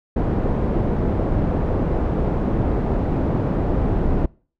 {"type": "low-pass noise", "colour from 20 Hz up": "pink", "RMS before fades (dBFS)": -20, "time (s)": [0.16, 4.26], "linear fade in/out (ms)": 5, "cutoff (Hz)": 580, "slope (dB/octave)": 12, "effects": ["noise-tail reverb RT60 0.4 s tail -24 dB re dry"]}